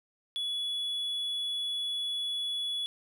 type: tone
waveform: triangle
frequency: 3400 Hz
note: G#7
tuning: 40 cents sharp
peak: -29 dBFS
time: 0.36-2.86 s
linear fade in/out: 0 ms
effects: none